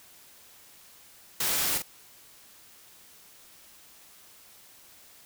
white noise with echo, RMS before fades -28 dBFS, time 1.4-1.78 s, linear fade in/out 5 ms, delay 43 ms, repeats 1, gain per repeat -7 dB, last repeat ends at 1.823 s, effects white hiss -54 dBFS RMS until 5.25 s

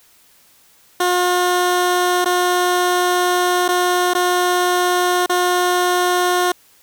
15% pulse tone with dropouts, 358.3 Hz, F4, 44 cents sharp, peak -8 dBFS, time 1-6.52 s, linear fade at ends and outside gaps 5 ms, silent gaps 2.246-2.257 / 3.681-3.687 / 4.136-4.149 / 5.262-5.295 s, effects white hiss -52 dBFS RMS until 6.82 s

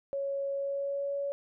sine tone with pitch glide, 554.4 to 562.8 Hz, C#5 to C#5, 0 to +26 cents, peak -30 dBFS, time 0.13-1.32 s, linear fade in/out 0 ms, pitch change +26 cents, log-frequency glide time 0.52-1.16 s, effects none

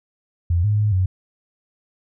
sine tone with pitch steps, 86.1 / 104.9 / 105.6 / 93 Hz, F2 / G#2 / G#2 / F#2, -24 / +18 / +29 / +9 cents, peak -15 dBFS, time 0.5-1.06 s, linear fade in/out 5 ms, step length 140 ms, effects none

